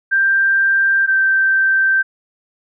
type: tone pair in turn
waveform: sine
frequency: 1580 / 1560 Hz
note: G6 / G6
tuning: +13 / -9 cents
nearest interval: unison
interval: 22 cents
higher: first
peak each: -11 dBFS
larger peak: neither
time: 0.11-1.07 / 1.07-2.03 s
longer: neither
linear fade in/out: 20 ms
effects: none